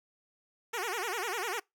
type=tone with vibrato; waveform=10% pulse; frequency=415.3 Hz; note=G#4; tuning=in tune; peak=-24 dBFS; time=0.73-1.6 s; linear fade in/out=10 ms; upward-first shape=sine; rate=10 Hz; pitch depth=260 cents each way; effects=noise-tail reverb RT60 0.2 s tail -26 dB re dry